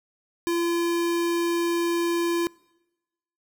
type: tone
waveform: square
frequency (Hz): 341.2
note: F4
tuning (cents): -40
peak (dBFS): -23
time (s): 0.47-2.47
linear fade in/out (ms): 0
effects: noise-tail reverb RT60 1.0 s tail -24 dB re dry